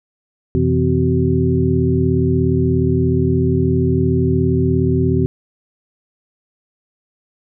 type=tone cluster; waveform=sine; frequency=87.2 / 126.8 / 163.8 / 256.8 / 377.8 Hz; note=F2 / B2 / E3 / C4 / F#4; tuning=-2 / +46 / -11 / -32 / +36 cents; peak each=-19 dBFS; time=0.55-5.26 s; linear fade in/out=0 ms; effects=none